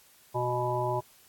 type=harmonic tone with a mistuned harmonic; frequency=123.47 Hz; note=B2; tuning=in tune; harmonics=1 / 3 / 5 / 7 / 8; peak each=-33 / -33 / -33 / -33 / -33 dBFS; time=0.34-1.01 s; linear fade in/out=20 ms; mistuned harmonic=7; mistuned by=-22 cents; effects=white hiss -59 dBFS RMS until 1.28 s + AAC 64 kbps